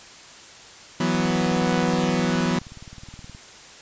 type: chord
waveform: sawtooth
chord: E suspended second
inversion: none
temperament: equal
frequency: 164.81 / 185 / 246.9 Hz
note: E3 / F#3 / B3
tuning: 0 / 0 / 0 cents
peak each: -21 / -20 / -20 dBFS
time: 1-2.59 s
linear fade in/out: 5 ms
type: click train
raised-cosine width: 5 ms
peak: -29 dBFS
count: 43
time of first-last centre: 1.15-3.349 s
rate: 19.1 Hz
effects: white hiss -44 dBFS RMS until 3.81 s + resampled to 16000 Hz